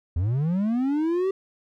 triangle linear sweep, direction up, 77.78 to 392 Hz, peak -19 dBFS, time 0.16-1.31 s, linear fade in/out 5 ms, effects none

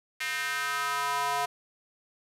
square tone with high-pass filter sweep, 141.5 Hz, C#3, 36 cents sharp, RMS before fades -30 dBFS, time 0.2-1.46 s, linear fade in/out 10 ms, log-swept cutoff 2000 to 810 Hz, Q 2.9, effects resampled to 32000 Hz + 9-bit

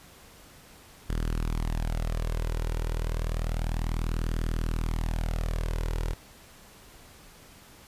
sawtooth tone with flanger, 40.15 Hz, E1, 45 cents flat, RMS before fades -29 dBFS, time 1.09-6.14 s, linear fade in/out 10 ms, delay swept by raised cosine 0.62 to 2.12 ms, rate 0.3 Hz, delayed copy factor +0.5, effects pink hiss -52 dBFS RMS until 7.87 s + resampled to 32000 Hz

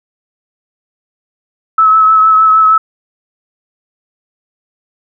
sine tone with vibrato, 1296 Hz, E6, 30 cents flat, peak -4 dBFS, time 1.78-2.78 s, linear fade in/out 5 ms, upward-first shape triangle, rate 6.5 Hz, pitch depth 26 cents each way, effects none

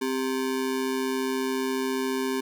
square ring-modulated tone, 328.5 Hz, E4, 6 cents flat, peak -23 dBFS, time 0.01-2.41 s, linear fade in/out 10 ms, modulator 67.2 Hz, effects none

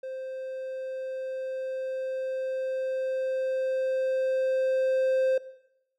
triangle tone with level ramp, 523.3 Hz, C5, in tune, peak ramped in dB -32 to -19 dBFS, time 0.03-5.38 s, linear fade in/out 5 ms, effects noise-tail reverb RT60 0.8 s tail -17 dB re dry

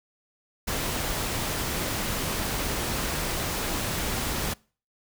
pink noise, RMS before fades -29 dBFS, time 0.67-4.54 s, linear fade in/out 10 ms, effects noise-tail reverb RT60 0.4 s tail -25 dB re dry

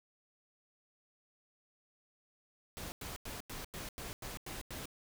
pink noise bursts, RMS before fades -44 dBFS, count 9, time 2.77-4.856 s, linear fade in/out 0 ms, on 150 ms, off 92 ms, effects none

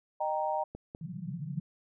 sine chord, Eb major, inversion none, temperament equal with one note detuned, 615.1 / 784 / 932.3 Hz, Eb5 / G5 / Bb5, -20 / 0 / 0 cents, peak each -33 dBFS, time 0.2-0.64 s, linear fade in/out 10 ms
clicks, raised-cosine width 2 ms, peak -28 dBFS, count 2, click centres 0.75 / 0.949 s
pink band-pass noise, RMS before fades -38 dBFS, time 1.01-1.6 s, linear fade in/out 2 ms, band 130 to 190 Hz, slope 96 dB/octave
effects none

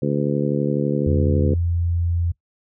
harmonic tone, 72 Hz, D2, 34 cents flat, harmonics 2 / 3 / 4 / 5 / 6 / 7, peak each -22 / -24 / -25 / -26 / -27 / -27 dBFS, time 0.02-1.54 s, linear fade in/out 5 ms
sine tone, 85.6 Hz, F2, 34 cents flat, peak -18 dBFS, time 1.06-2.32 s, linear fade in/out 10 ms
effects noise-tail reverb RT60 0.1 s tail -20 dB re dry

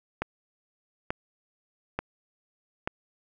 click train, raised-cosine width 0.5 ms, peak -13 dBFS, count 4, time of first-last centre 0.22-2.875 s, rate 1.13 Hz, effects none

